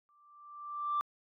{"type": "tone with exponential growth", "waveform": "sine", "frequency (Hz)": 1176, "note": "D6", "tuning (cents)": 2, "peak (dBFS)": -26, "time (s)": [0.09, 1.01], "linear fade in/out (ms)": 0, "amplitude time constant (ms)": 200, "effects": ["tanh soft clip ceiling -25 dBFS"]}